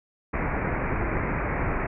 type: low-pass noise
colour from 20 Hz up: pink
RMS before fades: -27 dBFS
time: 0.33-1.87 s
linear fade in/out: 10 ms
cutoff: 2400 Hz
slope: 96 dB/octave
effects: none